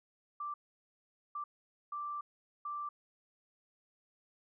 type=tone bursts at uneven times; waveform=sine; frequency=1174.7 Hz; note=D6; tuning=in tune; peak=-37 dBFS; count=4; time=0.4-0.54 / 1.35-1.44 / 1.92-2.21 / 2.65-2.89 s; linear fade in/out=5 ms; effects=none